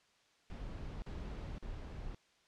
brown noise bursts, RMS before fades -44 dBFS, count 3, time 0.5-2.146 s, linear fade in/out 0 ms, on 520 ms, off 43 ms, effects white hiss -70 dBFS RMS until 2.47 s + low-pass 5000 Hz 12 dB/octave

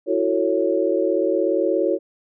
sine chord, F# minor seventh, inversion third, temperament equal with one note detuned, 329.6 / 370 / 446.7 / 554.4 Hz, E4 / F#4 / A4 / C#5, 0 / 0 / +26 / 0 cents, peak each -23 / -22 / -24 / -22 dBFS, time 0.06-1.99 s, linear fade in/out 50 ms, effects none

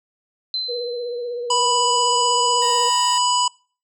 sine tone with exponential decay, 4070 Hz, C8, 49 cents flat, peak -20 dBFS, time 0.54-1.6 s, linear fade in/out 1 ms, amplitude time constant 230 ms
sine tone with vibrato, 482.5 Hz, B4, 40 cents flat, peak -24 dBFS, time 0.68-2.9 s, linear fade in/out 20 ms, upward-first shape triangle, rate 16 Hz, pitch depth 46 cents each way
harmonic tone, 987.8 Hz, B5, in tune, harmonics 1 / 3 / 5 / 7 / 8, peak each -18 / -23 / -25 / -26 / -27 dBFS, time 1.5-3.48 s, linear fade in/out 5 ms
15% pulse tone, 932.3 Hz, A#5, in tune, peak -24 dBFS, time 2.62-3.18 s, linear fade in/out 2 ms
effects noise-tail reverb RT60 0.4 s tail -25 dB re dry

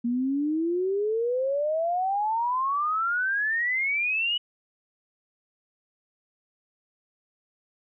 sine exponential sweep, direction up, 233.1 to 2960 Hz, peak -23 dBFS, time 0.04-4.38 s, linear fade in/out 10 ms, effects none

